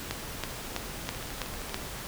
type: two click trains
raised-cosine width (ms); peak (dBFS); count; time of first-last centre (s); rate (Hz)
0.2; -23 / -13; 9 / 6; 1.07-1.695 / 0.11-1.744; 12.8 / 3.06
effects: pink hiss -39 dBFS RMS until 2.07 s